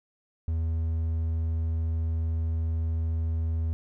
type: tone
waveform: triangle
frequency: 81.2 Hz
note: E2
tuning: 26 cents flat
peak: -23 dBFS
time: 0.48-3.73 s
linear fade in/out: 0 ms
effects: none